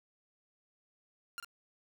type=tone with echo; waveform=sawtooth; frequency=1396.9 Hz; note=F6; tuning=in tune; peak=-35 dBFS; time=1.38-1.4 s; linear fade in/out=0 ms; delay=46 ms; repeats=1; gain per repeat=-7 dB; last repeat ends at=1.446 s; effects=none